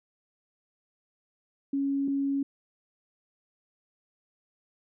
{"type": "tone pair in turn", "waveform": "sine", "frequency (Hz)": [277.1, 277.1], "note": ["C#4", "C#4"], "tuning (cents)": [-1, -1], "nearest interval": "unison", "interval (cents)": 0, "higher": "neither", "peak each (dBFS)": -25, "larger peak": "neither", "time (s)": [[1.73, 2.08], [2.08, 2.43]], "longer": "neither", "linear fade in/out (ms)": 5, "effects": []}